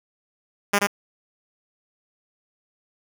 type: tone with echo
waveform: 5% pulse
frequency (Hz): 202.7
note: G#3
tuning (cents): -42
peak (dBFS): -5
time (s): 0.73-0.79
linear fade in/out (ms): 10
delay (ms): 81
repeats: 1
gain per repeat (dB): -2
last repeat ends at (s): 0.871
effects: none